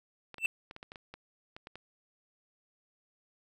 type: clicks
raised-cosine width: 0.3 ms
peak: -29 dBFS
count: 12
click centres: 0.343 / 0.383 / 0.452 / 0.711 / 0.764 / 0.829 / 0.919 / 0.958 / 1.14 / 1.565 / 1.671 / 1.756 s
type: tone with exponential growth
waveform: triangle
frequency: 2669 Hz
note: E7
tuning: 21 cents sharp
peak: -20 dBFS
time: 0.38-0.46 s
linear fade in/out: 2 ms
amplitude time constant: 17 ms
effects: none